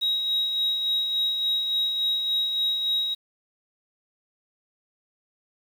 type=tone with tremolo; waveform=sine; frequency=3810 Hz; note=A#7; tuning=37 cents sharp; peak=-19 dBFS; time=0.01-3.15 s; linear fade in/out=20 ms; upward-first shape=sine; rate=3.5 Hz; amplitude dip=45%; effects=tanh soft clip ceiling -18 dBFS + 8-bit